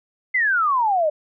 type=exponential sweep; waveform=sine; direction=down; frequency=2093 to 587.3 Hz; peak=-16 dBFS; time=0.34-1.1 s; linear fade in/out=10 ms; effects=none